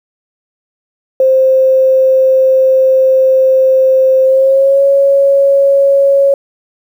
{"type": "tone with pitch glide", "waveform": "sine", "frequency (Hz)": [525, 553.7], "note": ["C5", "C#5"], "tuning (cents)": [6, -2], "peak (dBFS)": -5, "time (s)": [1.2, 6.34], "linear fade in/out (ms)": 2, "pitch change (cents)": 92, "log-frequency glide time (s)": [4.25, 4.82], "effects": ["7-bit"]}